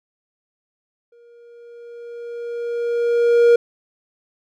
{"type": "tone with exponential growth", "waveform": "triangle", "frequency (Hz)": 472.6, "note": "A#4", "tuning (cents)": 24, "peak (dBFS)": -6, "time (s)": [1.12, 3.56], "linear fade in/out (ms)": 5, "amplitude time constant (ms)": 530, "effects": []}